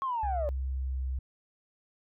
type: linear sweep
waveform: sine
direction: down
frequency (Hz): 1100 to 560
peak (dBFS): -28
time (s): 0.02-0.49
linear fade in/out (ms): 0
type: tone with pitch glide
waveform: sine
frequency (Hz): 66 to 65.17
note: C2 to C2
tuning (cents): +16 to -6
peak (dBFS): -29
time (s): 0.23-1.19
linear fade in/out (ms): 5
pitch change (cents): -22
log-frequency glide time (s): 0.69-1.05
effects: tanh soft clip ceiling -23 dBFS